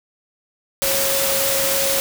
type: tone in noise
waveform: sine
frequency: 546 Hz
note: C#5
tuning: 26 cents flat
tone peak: -23 dBFS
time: 0.82-2 s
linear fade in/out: 0 ms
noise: white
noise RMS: -20 dBFS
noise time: 0.82-2 s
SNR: -6 dB
effects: none